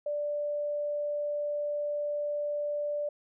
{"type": "tone", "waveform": "sine", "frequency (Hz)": 587.3, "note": "D5", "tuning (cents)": 0, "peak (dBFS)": -29, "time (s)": [0.06, 3.09], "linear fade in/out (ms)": 5, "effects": []}